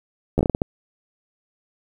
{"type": "slowing click train", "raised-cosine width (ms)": 2, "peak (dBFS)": -6, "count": 8, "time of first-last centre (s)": [0.38, 0.619], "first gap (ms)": 12, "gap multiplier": 1.34, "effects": ["8-bit"]}